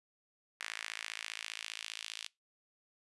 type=tone with high-pass filter sweep; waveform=sawtooth; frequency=55 Hz; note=A1; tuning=in tune; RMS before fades=-44 dBFS; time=0.6-2.28 s; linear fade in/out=0 ms; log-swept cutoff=1900 to 3200 Hz; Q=1.8; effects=noise-tail reverb RT60 0.2 s tail -23 dB re dry + resampled to 24000 Hz